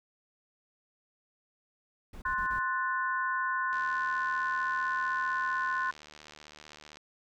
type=noise bursts; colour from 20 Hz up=brown; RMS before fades=-44 dBFS; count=4; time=2.13-2.592 s; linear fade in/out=5 ms; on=90 ms; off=34 ms
type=chord; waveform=sine; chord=F# diminished; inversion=second; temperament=equal; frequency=1046.5 / 1480 / 1760 Hz; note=C6 / F#6 / A6; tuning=0 / 0 / 0 cents; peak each=-31 / -32 / -37 dBFS; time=2.25-5.91 s; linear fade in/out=5 ms
type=click train; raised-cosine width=0.2 ms; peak=-31 dBFS; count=246; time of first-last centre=3.73-6.971 s; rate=75.6 Hz
effects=none